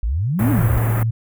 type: exponential two-way sweep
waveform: sine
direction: up then down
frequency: 48.86 to 307.3 to 48.86 Hz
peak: -17 dBFS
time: 0.03-0.78 s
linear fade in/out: 0 ms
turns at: 0.51 s
type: band-stop noise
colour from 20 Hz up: pink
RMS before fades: -25 dBFS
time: 0.39-1.03 s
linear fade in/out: 2 ms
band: 1900 to 12000 Hz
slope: 24 dB/octave
type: tone with vibrato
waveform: sine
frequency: 113 Hz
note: A2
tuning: 47 cents sharp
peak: -16 dBFS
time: 0.4-1.11 s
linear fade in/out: 10 ms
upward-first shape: square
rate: 7.5 Hz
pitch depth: 11 cents each way
effects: none